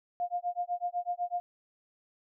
sine tone with tremolo, 707 Hz, F5, 21 cents sharp, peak -27 dBFS, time 0.2-1.4 s, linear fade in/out 0 ms, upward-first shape sine, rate 8 Hz, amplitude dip 100%, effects none

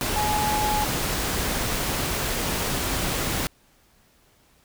sine tone in noise, 844 Hz, G#5, 28 cents sharp, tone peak -23 dBFS, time 0.16-0.84 s, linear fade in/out 0 ms, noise pink, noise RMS -26 dBFS, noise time 0.01-3.47 s, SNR 0 dB, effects pink hiss -60 dBFS RMS until 4.64 s

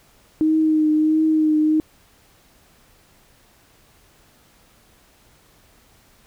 sine tone with vibrato, 311.1 Hz, D#4, in tune, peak -14 dBFS, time 0.41-1.8 s, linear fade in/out 0 ms, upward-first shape triangle, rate 1.5 Hz, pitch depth 29 cents each way, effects pink hiss -55 dBFS RMS until 6.26 s

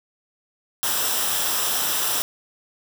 white noise with comb filter, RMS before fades -23 dBFS, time 0.83-2.22 s, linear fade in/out 0 ms, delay 0.45 ms, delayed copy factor -0.55, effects none

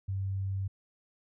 sine tone, 96.8 Hz, G2, 21 cents flat, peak -30 dBFS, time 0.08-0.68 s, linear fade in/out 10 ms, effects none

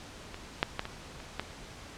clicks, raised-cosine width 0.3 ms, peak -24 / -8 / -14 / -22 / -28 / -15 dBFS, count 6, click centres 0.344 / 0.629 / 0.794 / 0.854 / 1.202 / 1.396 s, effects pink hiss -47 dBFS RMS until 1.97 s + low-pass 7000 Hz 12 dB/octave

